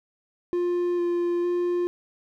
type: tone with vibrato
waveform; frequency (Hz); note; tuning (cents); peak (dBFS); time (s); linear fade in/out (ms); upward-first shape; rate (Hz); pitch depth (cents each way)
triangle; 350; F4; +4; -20; 0.53-1.87; 0; square; 1.1; 10
effects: none